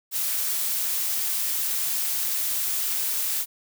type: noise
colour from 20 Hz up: blue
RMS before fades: -26 dBFS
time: 0.11-3.46 s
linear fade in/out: 50 ms
effects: none